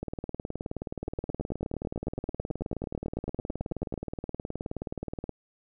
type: two click trains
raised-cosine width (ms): 2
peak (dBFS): -20 / -19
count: 101 / 27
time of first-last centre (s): 0.03-5.293 / 1.08-3.94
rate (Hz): 19 / 9.09
effects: none